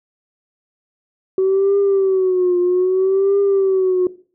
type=tone with vibrato; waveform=sine; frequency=376.9 Hz; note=F#4; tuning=32 cents sharp; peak=-11 dBFS; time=1.38-4.07 s; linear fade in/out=2 ms; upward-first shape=triangle; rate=0.62 Hz; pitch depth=110 cents each way; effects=noise-tail reverb RT60 0.4 s tail -17 dB re dry + tanh soft clip ceiling -9 dBFS